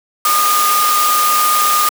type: tone in noise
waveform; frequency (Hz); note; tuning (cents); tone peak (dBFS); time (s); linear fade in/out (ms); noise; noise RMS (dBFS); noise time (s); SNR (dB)
sine; 1221; D#6; -33; -12; 0.25-1.89; 2; white; -17; 0.25-1.89; +2
effects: high-pass 400 Hz 12 dB/octave